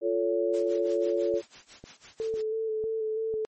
sine chord, F augmented, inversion none, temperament equal with one note detuned, 349.2 / 440 / 561.8 Hz, F4 / A4 / C#5, 0 / 0 / +23 cents, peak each -28 dBFS, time 0.01-1.42 s, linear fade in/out 50 ms
white noise with tremolo, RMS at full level -46 dBFS, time 0.53-2.42 s, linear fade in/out 10 ms, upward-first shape sine, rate 6 Hz, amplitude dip 90%
click train, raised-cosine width 2 ms, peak -30 dBFS, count 5, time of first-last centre 1.34-3.34 s, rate 2 Hz
sine tone with vibrato, 440 Hz, A4, in tune, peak -27 dBFS, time 2.2-3.45 s, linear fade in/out 0 ms, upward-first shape square, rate 3.1 Hz, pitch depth 18 cents each way
effects MP3 32 kbps

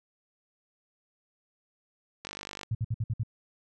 click train, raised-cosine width 0.2 ms, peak -21 dBFS, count 20, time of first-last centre 2.25-2.632 s, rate 49.7 Hz
sine tone bursts, 112.3 Hz, A2, 36 cents sharp, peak -26 dBFS, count 6, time 2.71-3.234 s, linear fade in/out 5 ms, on 39 ms, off 58 ms
effects none

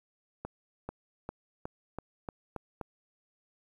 accelerating click train, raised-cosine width 1 ms, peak -23 dBFS, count 8, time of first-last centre 0.45-2.813 s, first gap 440 ms, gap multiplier 0.91, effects 10-bit

